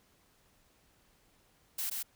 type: noise with echo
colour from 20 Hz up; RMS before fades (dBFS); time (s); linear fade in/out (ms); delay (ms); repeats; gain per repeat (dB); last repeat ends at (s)
blue; -35; 1.78-1.9; 10; 130; 1; -2; 2.03
effects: pink hiss -68 dBFS RMS until 2.15 s